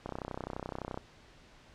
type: click train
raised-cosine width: 1 ms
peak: -23 dBFS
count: 30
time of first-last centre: 0.06-0.975 s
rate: 31.7 Hz
effects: pink hiss -58 dBFS RMS until 1.74 s + low-pass 5000 Hz 12 dB/octave